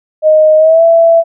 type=tone with pitch glide; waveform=sine; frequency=621 to 665.6 Hz; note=D#5 to E5; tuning=-3 to +17 cents; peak=-3 dBFS; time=0.22-1.24 s; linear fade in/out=50 ms; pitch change=+120 cents; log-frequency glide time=0.57-0.83 s; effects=none